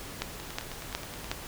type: two click trains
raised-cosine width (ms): 0.2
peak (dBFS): -23 / -12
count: 9 / 4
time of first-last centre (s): 0.4-1.244 / 0.22-1.315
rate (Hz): 9.48 / 2.74
effects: pink hiss -42 dBFS RMS until 1.47 s